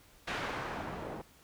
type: noise with low-pass filter sweep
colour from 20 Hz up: white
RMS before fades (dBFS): -39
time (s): 0.27-1.22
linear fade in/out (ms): 10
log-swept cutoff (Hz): 2300 to 590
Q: 0.79
effects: pink hiss -61 dBFS RMS until 1.43 s